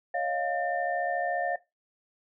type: tone cluster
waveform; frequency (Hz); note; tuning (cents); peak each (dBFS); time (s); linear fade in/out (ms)
sine; 559 / 630 / 704 / 1800; C#5 / D#5 / F5 / A6; +14 / +21 / +14 / +39; -34 / -37 / -29 / -35; 0.14-1.56; 5
effects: noise-tail reverb RT60 0.2 s tail -17 dB re dry